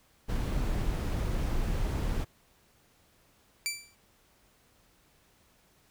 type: noise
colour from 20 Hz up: brown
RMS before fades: -30 dBFS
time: 0.28-2.25 s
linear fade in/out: 20 ms
type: tone with exponential decay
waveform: 15% pulse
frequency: 2335 Hz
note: D7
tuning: 11 cents flat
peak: -20 dBFS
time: 3.66-3.95 s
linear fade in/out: 0 ms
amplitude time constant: 62 ms
effects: pink hiss -65 dBFS RMS until 5.9 s